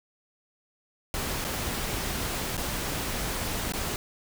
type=noise with dropouts; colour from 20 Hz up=pink; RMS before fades=-31 dBFS; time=1.14-3.96 s; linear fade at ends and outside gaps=1 ms; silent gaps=1.444-1.448 / 2.569-2.577 / 3.722-3.736 s; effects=none